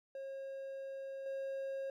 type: tone with level steps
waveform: triangle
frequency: 541 Hz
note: C#5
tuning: 42 cents flat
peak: -40 / -36 dBFS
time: 0.15-1.9 s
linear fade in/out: 2 ms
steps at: 1.26 s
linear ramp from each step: 2 ms
effects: none